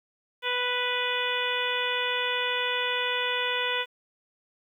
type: harmonic tone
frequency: 493.9 Hz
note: B4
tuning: in tune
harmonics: 1 / 2 / 3 / 4 / 5 / 6 / 7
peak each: -33 / -33 / -33 / -33 / -33 / -33 / -33 dBFS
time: 0.42-3.86 s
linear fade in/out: 50 ms
effects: 10-bit